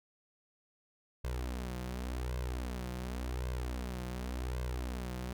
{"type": "tone with flanger", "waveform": "sawtooth", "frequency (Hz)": 62.1, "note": "B1", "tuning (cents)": 10, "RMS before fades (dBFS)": -38, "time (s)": [1.24, 5.33], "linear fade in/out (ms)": 5, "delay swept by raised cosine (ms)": [1.9, 5.7], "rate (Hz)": 0.89, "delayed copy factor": 0.75, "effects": []}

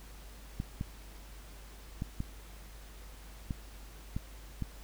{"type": "clicks", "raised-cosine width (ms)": 5, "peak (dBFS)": -22, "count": 7, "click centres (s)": [0.601, 0.811, 2.021, 2.204, 3.508, 4.165, 4.623], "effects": ["added 50 Hz sine -48 dBFS peak until 4.83 s", "pink hiss -55 dBFS RMS until 4.83 s"]}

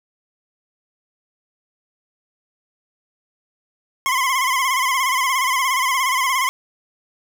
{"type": "tone with vibrato", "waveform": "25% pulse", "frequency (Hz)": 1046.5, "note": "C6", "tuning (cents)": 0, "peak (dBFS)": -13, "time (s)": [4.06, 6.49], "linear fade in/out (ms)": 0, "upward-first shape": "sine", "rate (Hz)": 17, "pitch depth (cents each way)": 83, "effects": []}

